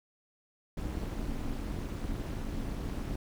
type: noise with amplitude modulation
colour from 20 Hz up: brown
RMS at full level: -32 dBFS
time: 0.77-3.16 s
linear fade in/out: 5 ms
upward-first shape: sine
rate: 248 Hz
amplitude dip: 80%
effects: none